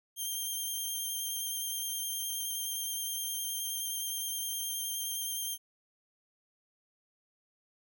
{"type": "tone with vibrato", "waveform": "5% pulse", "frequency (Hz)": 3175, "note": "G7", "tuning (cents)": 21, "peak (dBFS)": -26, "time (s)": [0.16, 5.58], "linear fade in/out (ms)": 50, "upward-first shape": "square", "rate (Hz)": 9.6, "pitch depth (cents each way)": 11, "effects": []}